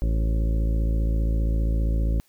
harmonic tone with a mistuned harmonic, 55.1 Hz, A1, 3 cents sharp, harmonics 1 / 2 / 3 / 4 / 5 / 6 / 7 / 8 / 9 / 10, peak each -20 / -32 / -33 / -39 / -37 / -40 / -46 / -48 / -46 / -42 dBFS, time 0.02-2.2 s, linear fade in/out 0 ms, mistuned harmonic 8, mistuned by -49 cents, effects white hiss -63 dBFS RMS until 2.28 s

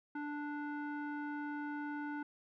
square tone with low-pass filter, 293.7 Hz, D4, in tune, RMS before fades -41 dBFS, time 0.15-2.23 s, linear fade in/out 5 ms, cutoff 1400 Hz, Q 2.7, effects none

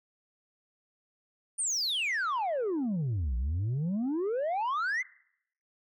sine exponential two-way sweep, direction down then up, 9500 to 56.9 to 2135 Hz, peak -25 dBFS, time 1.58-5.03 s, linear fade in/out 20 ms, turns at 3.36 s, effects noise-tail reverb RT60 0.7 s tail -23 dB re dry + tanh soft clip ceiling -27 dBFS

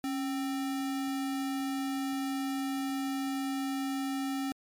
sine tone with sample-and-hold, 273.5 Hz, C#4, 23 cents flat, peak -30 dBFS, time 0.04-4.52 s, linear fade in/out 0 ms, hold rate 1050 Hz, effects MP3 64 kbps

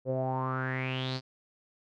sawtooth tone with low-pass filter sweep, 130 Hz, C3, 11 cents flat, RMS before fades -32 dBFS, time 0.05-1.21 s, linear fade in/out 50 ms, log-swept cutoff 490 to 4800 Hz, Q 7.4, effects none

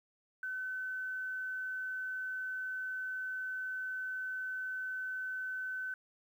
sine tone, 1518 Hz, F#6, 44 cents sharp, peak -36 dBFS, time 0.43-5.94 s, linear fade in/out 2 ms, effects 11-bit

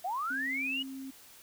sine linear sweep, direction up, 675 to 2952 Hz, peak -31 dBFS, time 0.04-0.83 s, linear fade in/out 10 ms
sine tone, 267.3 Hz, C4, 37 cents sharp, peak -39 dBFS, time 0.3-1.11 s, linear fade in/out 10 ms
effects white hiss -55 dBFS RMS until 1.42 s

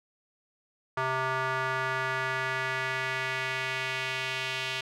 square tone with band-pass filter sweep, 130.81 Hz, C3, in tune, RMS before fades -31 dBFS, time 0.97-4.81 s, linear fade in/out 5 ms, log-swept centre 1200 to 2900 Hz, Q 1.9, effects none

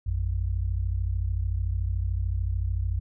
sine tone pair together, 56.24 / 89.8 Hz, A1 / F2, +39 / +49 cents, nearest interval minor sixth, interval 810 cents, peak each -27 dBFS, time 0.06-3 s, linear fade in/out 10 ms, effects none

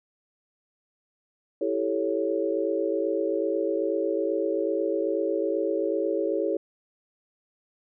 sine chord, A dominant seventh, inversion second, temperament equal, 329.6 / 392 / 440 / 554.4 Hz, E4 / G4 / A4 / C#5, 0 / 0 / 0 / 0 cents, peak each -29 dBFS, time 1.61-6.57 s, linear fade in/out 5 ms, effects none

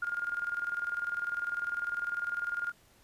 sine tone with tremolo, 1415 Hz, F6, 22 cents sharp, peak -29 dBFS, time 0.02-2.72 s, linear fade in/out 5 ms, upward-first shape square, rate 20 Hz, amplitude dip 65%, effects pink hiss -63 dBFS RMS until 3.03 s + resampled to 32000 Hz

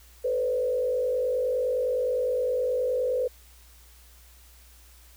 sine tone with frequency modulation, 504 Hz, B4, 35 cents sharp, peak -23 dBFS, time 0.24-3.28 s, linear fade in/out 10 ms, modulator 49.7 Hz, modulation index 0.8, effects added 60 Hz sine -52 dBFS peak until 5.16 s + white hiss -56 dBFS RMS until 5.16 s

